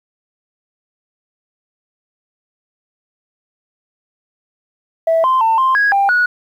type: tone with pitch steps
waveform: sine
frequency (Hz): 655 / 1040 / 898 / 1049 / 1654 / 794 / 1461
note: E5 / C6 / A5 / C6 / G#6 / G5 / F#6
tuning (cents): -11 / -11 / +35 / +4 / -8 / +22 / -22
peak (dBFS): -9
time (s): 5.07-6.26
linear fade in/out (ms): 5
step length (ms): 170
effects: tanh soft clip ceiling -7 dBFS + 8-bit